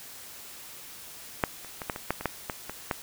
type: clicks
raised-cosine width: 0.5 ms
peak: -7 / -28 / -19 / -13 / -20 / -10 / -20 / -10 / -15 / -20 / -11 dBFS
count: 11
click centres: 1.438 / 1.647 / 1.818 / 1.898 / 1.961 / 2.106 / 2.21 / 2.257 / 2.498 / 2.696 / 2.912 s
effects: white hiss -45 dBFS RMS until 3.02 s